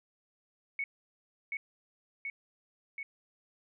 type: tone with echo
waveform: sine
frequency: 2217 Hz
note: C#7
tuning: in tune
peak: -31 dBFS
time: 0.79-0.84 s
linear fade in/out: 2 ms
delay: 730 ms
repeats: 3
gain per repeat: -2 dB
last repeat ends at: 3.03 s
effects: none